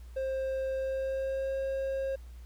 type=tone with pitch glide; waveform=triangle; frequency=530 to 538 Hz; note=C5 to C5; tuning=+22 to +48 cents; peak=-28 dBFS; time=0.16-2.16 s; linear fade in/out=10 ms; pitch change=+26 cents; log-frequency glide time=0.76-1.56 s; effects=added 60 Hz sine -44 dBFS peak until 2.45 s + pink hiss -63 dBFS RMS until 2.45 s